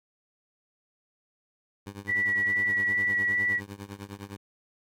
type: tone with tremolo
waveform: 15% pulse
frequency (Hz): 100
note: G2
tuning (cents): +35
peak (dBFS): -29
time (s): 1.86-4.37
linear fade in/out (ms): 10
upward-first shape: triangle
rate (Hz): 9.8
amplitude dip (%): 95
type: tone with vibrato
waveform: sine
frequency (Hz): 1946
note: B6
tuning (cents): -26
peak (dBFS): -23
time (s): 2.07-3.61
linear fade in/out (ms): 50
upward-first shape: square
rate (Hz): 2.4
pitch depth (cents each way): 10
effects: AAC 48 kbps